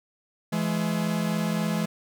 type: tone pair together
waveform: 45% pulse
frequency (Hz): 168.26 / 212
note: E3 / G#3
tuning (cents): +36 / +36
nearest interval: major third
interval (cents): 400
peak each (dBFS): -27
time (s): 0.52-1.86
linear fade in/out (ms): 10
effects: none